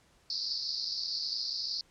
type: band-pass noise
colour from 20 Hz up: white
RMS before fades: -35 dBFS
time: 0.3-1.81 s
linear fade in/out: 2 ms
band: 4300 to 5100 Hz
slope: 96 dB/octave
effects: pink hiss -65 dBFS RMS until 1.9 s + low-pass 9000 Hz 12 dB/octave